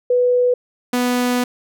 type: tone pair in turn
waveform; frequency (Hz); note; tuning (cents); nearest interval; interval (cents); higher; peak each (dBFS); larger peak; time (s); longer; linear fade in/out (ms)
sine / sawtooth; 493.9 / 246.9; B4 / B3; 0 / 0; octave; 1200; first; -12; neither; 0.1-0.54 / 0.93-1.44; second; 5
effects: none